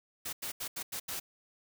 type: noise bursts at uneven times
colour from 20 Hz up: white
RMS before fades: -38 dBFS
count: 6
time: 0.25-0.33 / 0.42-0.52 / 0.6-0.68 / 0.76-0.83 / 0.92-1 / 1.08-1.2 s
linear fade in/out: 10 ms
effects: none